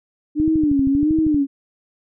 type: tone with vibrato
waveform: sine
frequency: 293.7 Hz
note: D4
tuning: in tune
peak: -14 dBFS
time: 0.35-1.47 s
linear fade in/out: 50 ms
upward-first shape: sine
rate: 1.5 Hz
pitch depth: 140 cents each way
type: click train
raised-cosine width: 5 ms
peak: -15 dBFS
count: 13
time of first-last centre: 0.4-1.345 s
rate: 12.7 Hz
effects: none